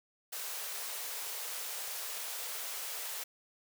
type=high-pass noise; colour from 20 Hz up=white; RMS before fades=-40 dBFS; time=0.32-3.24 s; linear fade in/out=10 ms; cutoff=410 Hz; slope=96 dB/octave; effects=none